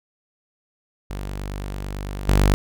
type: tone with level steps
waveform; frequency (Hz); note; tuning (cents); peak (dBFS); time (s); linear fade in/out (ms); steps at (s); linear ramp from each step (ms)
sawtooth; 49; G1; 0; -24 / -10; 1.1-2.54; 0; 2.28; 2
effects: none